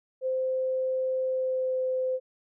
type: tone with pitch glide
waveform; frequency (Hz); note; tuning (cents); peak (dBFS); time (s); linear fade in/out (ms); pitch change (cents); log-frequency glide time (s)
sine; 519 to 515.1; C5 to C5; -14 to -27; -25; 0.21-2.2; 50; -13; 1.24-1.81
effects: none